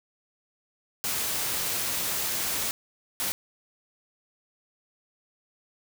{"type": "noise bursts at uneven times", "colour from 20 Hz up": "white", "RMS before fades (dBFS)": -29, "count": 2, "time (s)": [[1.04, 2.71], [3.2, 3.32]], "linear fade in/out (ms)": 0, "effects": []}